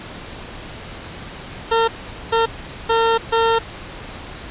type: tone bursts at uneven times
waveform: 20% pulse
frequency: 455.4 Hz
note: A#4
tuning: 40 cents flat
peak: -9 dBFS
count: 4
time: 1.71-1.88 / 2.32-2.46 / 2.89-3.18 / 3.32-3.59 s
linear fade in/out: 10 ms
effects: pink hiss -34 dBFS RMS until 4.5 s + resampled to 8000 Hz